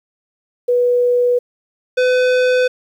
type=tone pair in turn; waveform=sine / square; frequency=489.5 / 503.6 Hz; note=B4 / B4; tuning=-15 / +34 cents; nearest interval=unison; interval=49 cents; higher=second; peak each=-11 / -12 dBFS; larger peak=first; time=0.68-1.39 / 1.97-2.68 s; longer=neither; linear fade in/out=10 ms; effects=low-pass 4000 Hz 12 dB/octave + 8-bit